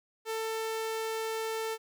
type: tone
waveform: sawtooth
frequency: 445 Hz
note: A4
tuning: 20 cents sharp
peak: -28 dBFS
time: 0.25-1.78 s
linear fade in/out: 50 ms
effects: none